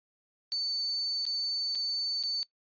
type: tone with dropouts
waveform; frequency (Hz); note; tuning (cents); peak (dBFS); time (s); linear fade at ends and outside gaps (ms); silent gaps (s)
sine; 4511; C#8; +29; -28; 0.52-2.43; 0; 1.253-1.265 / 1.75-1.755 / 2.228-2.236
effects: noise-tail reverb RT60 0.1 s tail -22 dB re dry + resampled to 11025 Hz